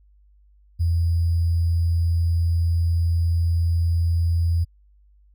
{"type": "tone with sample-and-hold", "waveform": "sine", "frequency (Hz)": 84.2, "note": "E2", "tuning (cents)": 37, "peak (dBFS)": -17, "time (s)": [0.79, 4.65], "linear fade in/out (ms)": 20, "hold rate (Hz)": 4900, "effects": ["added 50 Hz sine -52 dBFS peak until 5.34 s"]}